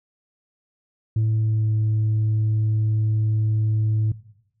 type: tone with pitch glide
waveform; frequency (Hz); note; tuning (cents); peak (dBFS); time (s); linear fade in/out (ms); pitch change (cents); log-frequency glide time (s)
sine; 110 to 108.55; A2 to A2; 0 to -23; -15; 1.16-4.12; 5; -23; 1.38-1.74
effects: noise-tail reverb RT60 0.8 s tail -19 dB re dry + tanh soft clip ceiling -16 dBFS